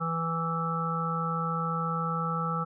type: harmonic tone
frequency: 164.9 Hz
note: E3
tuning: 1 cent sharp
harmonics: 1 / 3 / 5 / 7 / 8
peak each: -31 / -38 / -39 / -36 / -31 dBFS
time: 0-2.65 s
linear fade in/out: 20 ms
effects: none